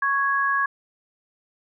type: tone pair together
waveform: sine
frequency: 1108.7 / 1661.2 Hz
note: C#6 / G#6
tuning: 0 / 0 cents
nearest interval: perfect fifth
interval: 700 cents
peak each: -22 dBFS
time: 0.02-0.66 s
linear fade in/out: 5 ms
effects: none